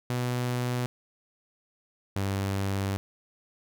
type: tone pair in turn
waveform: sawtooth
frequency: 123.5 / 98.02 Hz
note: B2 / G2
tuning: 0 / 0 cents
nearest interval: major third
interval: 400 cents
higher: first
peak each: -23 / -23 dBFS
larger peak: neither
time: 0.1-0.86 / 2.16-2.97 s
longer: second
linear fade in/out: 0 ms
effects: none